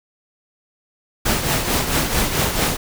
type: noise with tremolo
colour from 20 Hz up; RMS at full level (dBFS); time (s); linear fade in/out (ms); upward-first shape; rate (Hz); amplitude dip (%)
pink; -17; 1.25-2.77; 10; triangle; 4.5; 60
effects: none